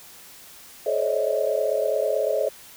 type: tone cluster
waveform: sine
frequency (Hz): 428.7 / 533 / 562 / 611 / 647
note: A4 / C5 / C#5 / D#5 / E5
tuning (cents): -45 / +32 / +24 / -32 / -32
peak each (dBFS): -27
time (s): 0.86-2.49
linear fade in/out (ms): 5
effects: white hiss -46 dBFS RMS until 2.76 s